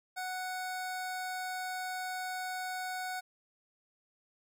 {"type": "tone", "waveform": "25% pulse", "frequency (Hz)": 740, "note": "F#5", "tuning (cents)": 0, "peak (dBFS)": -32, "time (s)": [0.16, 3.21], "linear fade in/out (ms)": 20, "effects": []}